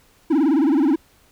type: tone with vibrato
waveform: triangle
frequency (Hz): 295.1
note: D4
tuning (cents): +8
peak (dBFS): -12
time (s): 0.3-0.96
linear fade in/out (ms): 10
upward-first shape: sine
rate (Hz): 19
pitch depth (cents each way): 210
effects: pink hiss -56 dBFS RMS until 1.31 s